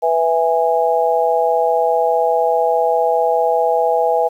harmonic tone, 164.81 Hz, E3, in tune, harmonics 3 / 4 / 5, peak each -17 / -17 / -17 dBFS, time 0.02-4.29 s, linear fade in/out 20 ms, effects 8-bit

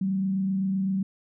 sine tone with frequency modulation, 192 Hz, G3, 36 cents flat, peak -23 dBFS, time 0.01-1.03 s, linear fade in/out 5 ms, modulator 27.8 Hz, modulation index 0.28, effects none

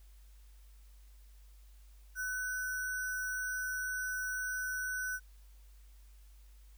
sine tone with sample-and-hold, 1501 Hz, F#6, 24 cents sharp, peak -34 dBFS, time 2.15-5.2 s, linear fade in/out 50 ms, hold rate 7350 Hz, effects added 50 Hz sine -54 dBFS peak until 6.77 s + white hiss -69 dBFS RMS until 6.77 s

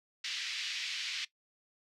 pink band-pass noise, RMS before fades -38 dBFS, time 0.24-1.25 s, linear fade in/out 5 ms, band 2200 to 5100 Hz, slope 24 dB/octave, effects noise-tail reverb RT60 0.1 s tail -18 dB re dry

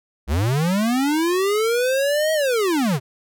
square linear two-way sweep, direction up then down, 61.3 to 639 to 117 Hz, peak -18 dBFS, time 0.27-3 s, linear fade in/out 50 ms, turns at 2.33 s, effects none

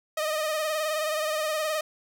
sawtooth tone with vibrato, 619 Hz, D#5, 9 cents flat, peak -22 dBFS, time 0.17-1.81 s, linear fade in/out 5 ms, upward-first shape sine, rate 19 Hz, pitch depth 47 cents each way, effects 10-bit

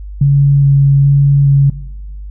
sine tone with vibrato, 140 Hz, C#3, 18 cents sharp, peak -5 dBFS, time 0.21-1.7 s, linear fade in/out 5 ms, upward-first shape square, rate 1.2 Hz, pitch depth 9 cents each way, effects noise-tail reverb RT60 1.0 s tail -17 dB re dry + added 50 Hz sine -24 dBFS peak until 2.3 s

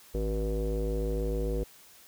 square tone with low-pass filter, 53.4 Hz, G#1, 49 cents sharp, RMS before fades -30 dBFS, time 0.14-1.64 s, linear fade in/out 10 ms, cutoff 450 Hz, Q 8, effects white hiss -55 dBFS RMS until 2.07 s

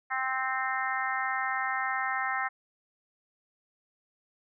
harmonic tone, 261.6 Hz, C4, in tune, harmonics 3 / 4 / 5 / 6 / 7 / 8, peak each -34 / -36 / -34 / -38 / -33 / -38 dBFS, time 0.1-2.49 s, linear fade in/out 20 ms, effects none

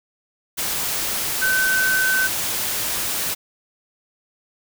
sine tone in noise, 1526 Hz, G6, 47 cents flat, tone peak -17 dBFS, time 1.41-2.28 s, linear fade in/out 20 ms, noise white, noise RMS -24 dBFS, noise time 0.57-3.35 s, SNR +4 dB, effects none

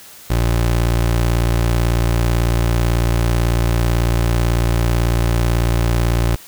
25% pulse tone, 58.1 Hz, A#1, 5 cents flat, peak -10 dBFS, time 0.3-6.36 s, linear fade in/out 5 ms, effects white hiss -40 dBFS RMS until 6.47 s

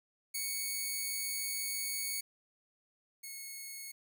5% pulse tone pair in turn, 2227 / 2190 Hz, C#7 / C#7, +7 / -22 cents, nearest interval unison, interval 29 cents, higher first, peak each -25 / -33 dBFS, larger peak first, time 0.34-2.21 / 3.23-3.92 s, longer first, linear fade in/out 10 ms, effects none

